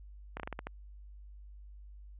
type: slowing click train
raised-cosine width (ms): 0.5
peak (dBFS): -23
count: 7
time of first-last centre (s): 0.37-0.67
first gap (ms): 28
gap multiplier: 1.23
effects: added 50 Hz sine -48 dBFS peak until 2.19 s + resampled to 8000 Hz